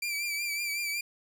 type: tone with vibrato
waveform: sawtooth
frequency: 2341 Hz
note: D7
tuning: 6 cents flat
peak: -27 dBFS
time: 0.02-1.01 s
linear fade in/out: 5 ms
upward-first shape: triangle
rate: 5.4 Hz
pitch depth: 53 cents each way
effects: none